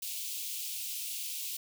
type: high-pass noise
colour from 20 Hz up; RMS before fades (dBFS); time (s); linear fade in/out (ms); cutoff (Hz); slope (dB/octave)
white; -38; 0.02-1.57; 5; 2500; 48
effects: none